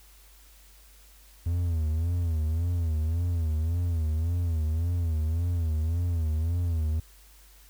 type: tone with vibrato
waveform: triangle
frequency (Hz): 82.41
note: E2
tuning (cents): 0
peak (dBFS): -22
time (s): 1.46-7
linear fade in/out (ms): 5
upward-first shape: sine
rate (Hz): 1.8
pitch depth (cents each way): 110
effects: added 50 Hz sine -53 dBFS peak until 7.69 s + white hiss -57 dBFS RMS until 7.69 s